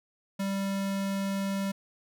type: tone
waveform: square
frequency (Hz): 196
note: G3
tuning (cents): 0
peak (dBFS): -29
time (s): 0.39-1.72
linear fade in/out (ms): 10
effects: none

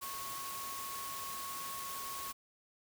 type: tone in noise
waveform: sine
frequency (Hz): 1100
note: C#6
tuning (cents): -14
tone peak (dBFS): -43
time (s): 0.01-2.33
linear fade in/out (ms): 20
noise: white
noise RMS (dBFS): -44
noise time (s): 0.01-2.33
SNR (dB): -2
effects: none

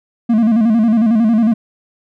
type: tone with vibrato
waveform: triangle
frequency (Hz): 224.3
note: A3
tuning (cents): +34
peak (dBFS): -7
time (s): 0.29-1.54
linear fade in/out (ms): 10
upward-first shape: square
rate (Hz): 11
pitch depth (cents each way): 81
effects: none

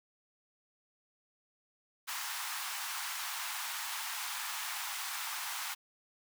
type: high-pass noise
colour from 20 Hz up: pink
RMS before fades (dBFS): -39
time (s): 2.07-5.75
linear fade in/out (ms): 20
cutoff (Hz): 830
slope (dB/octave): 48
effects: none

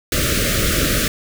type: band-stop noise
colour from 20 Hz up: pink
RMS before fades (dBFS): -18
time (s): 0.12-1.08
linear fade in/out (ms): 2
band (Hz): 640 to 1200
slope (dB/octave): 96
effects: none

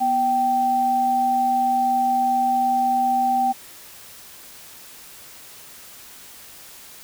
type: tone pair together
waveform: sine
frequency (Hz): 245.1 / 778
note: B3 / G5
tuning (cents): -13 / -13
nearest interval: octave + minor sixth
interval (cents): 2000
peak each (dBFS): -28 / -17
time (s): 0-3.53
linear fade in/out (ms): 20
effects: white hiss -43 dBFS RMS until 7.03 s

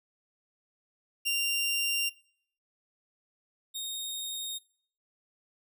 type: tone pair in turn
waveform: sawtooth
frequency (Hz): 2780 / 3711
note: F7 / A#7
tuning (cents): -9 / -9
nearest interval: perfect fourth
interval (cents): 500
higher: second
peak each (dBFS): -23 / -31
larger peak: first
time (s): 1.25-2.1 / 3.74-4.59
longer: neither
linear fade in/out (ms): 20
effects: noise-tail reverb RT60 0.6 s tail -24 dB re dry

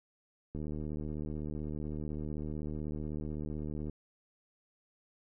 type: click train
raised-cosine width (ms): 3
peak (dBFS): -27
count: 255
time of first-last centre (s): 0.55-3.897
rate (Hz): 75.9
effects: none

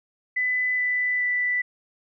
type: tone with pitch steps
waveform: sine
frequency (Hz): 2002 / 1990.5 / 1979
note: B6 / B6 / B6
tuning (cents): +23 / +13 / +3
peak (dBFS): -21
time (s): 0.36-1.62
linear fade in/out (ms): 10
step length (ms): 420
effects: none

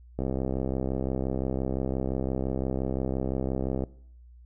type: click train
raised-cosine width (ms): 2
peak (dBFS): -16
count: 241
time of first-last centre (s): 0.19-3.837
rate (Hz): 65.8
effects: noise-tail reverb RT60 0.6 s tail -21 dB re dry + added 60 Hz sine -48 dBFS peak until 4.45 s

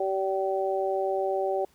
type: harmonic tone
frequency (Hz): 192.2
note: G3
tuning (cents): -34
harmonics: 2 / 3 / 4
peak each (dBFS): -28 / -29 / -30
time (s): 0-1.65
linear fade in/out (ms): 5
effects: pink hiss -63 dBFS RMS until 1.74 s

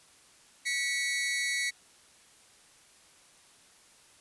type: tone pair together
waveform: sawtooth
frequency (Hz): 1951.9 / 2217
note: B6 / C#7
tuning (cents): -21 / 0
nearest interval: major second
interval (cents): 221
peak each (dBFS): -28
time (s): 0.65-1.71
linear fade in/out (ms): 20
effects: white hiss -59 dBFS RMS until 4.2 s + resampled to 24000 Hz

